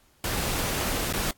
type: noise with dropouts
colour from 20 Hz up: pink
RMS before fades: -28 dBFS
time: 0.24-1.31 s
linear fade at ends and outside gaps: 2 ms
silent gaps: 1.127-1.136 s
effects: pink hiss -62 dBFS RMS until 1.37 s + AAC 64 kbps